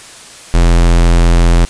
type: tone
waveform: square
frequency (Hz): 42.7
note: F1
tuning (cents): -38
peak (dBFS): -6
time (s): 0.54-1.65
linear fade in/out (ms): 0
effects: white hiss -34 dBFS RMS until 1.69 s + resampled to 22050 Hz